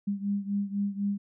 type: beating tone pair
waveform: sine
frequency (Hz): 200 / 204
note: G3 / G#3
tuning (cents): +35 / -31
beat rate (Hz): 4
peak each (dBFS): -29 / -32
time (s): 0.07-1.18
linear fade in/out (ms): 10
effects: none